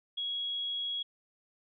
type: tone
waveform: sine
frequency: 3322 Hz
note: G#7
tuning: in tune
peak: -32 dBFS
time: 0.17-1.03 s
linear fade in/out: 10 ms
effects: none